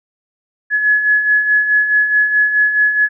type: beating tone pair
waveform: sine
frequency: 1694 / 1698.7 Hz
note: G#6 / G#6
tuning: +34 / +39 cents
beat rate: 4.7 Hz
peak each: -19 / -11 dBFS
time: 0.7-3.09 s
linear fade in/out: 50 ms
effects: none